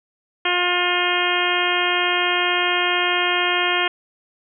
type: harmonic tone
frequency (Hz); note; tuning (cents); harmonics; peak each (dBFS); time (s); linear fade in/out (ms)
355.6; F4; +31; 1 / 2 / 3 / 4 / 5 / 6 / 7 / 8 / 9; -26 / -26 / -26 / -26 / -26 / -26 / -26 / -26 / -26; 0.45-3.88; 5
effects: none